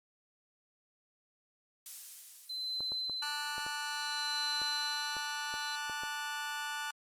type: noise with exponential decay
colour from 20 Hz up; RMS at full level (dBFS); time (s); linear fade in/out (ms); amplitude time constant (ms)
violet; -39; 1.86-4.49; 1; 570
type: tone with tremolo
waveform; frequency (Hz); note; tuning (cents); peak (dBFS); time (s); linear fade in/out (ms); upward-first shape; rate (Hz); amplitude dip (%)
sine; 4058; B7; +46; -33; 2.49-5.76; 10; sine; 0.6; 80
type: clicks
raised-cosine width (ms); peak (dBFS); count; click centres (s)
1; -32; 10; 2.806 / 2.92 / 3.097 / 3.581 / 3.665 / 4.617 / 5.167 / 5.54 / 5.897 / 6.035
type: chord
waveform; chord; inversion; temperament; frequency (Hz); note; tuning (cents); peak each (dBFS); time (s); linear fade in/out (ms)
sawtooth; D major; second; just; 881 / 1174.7 / 1468.3; A5 / D6 / F#6; +2 / 0 / -14; -37 / -41 / -35; 3.22-6.91; 5
effects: low-pass 11000 Hz 12 dB/octave + Opus 48 kbps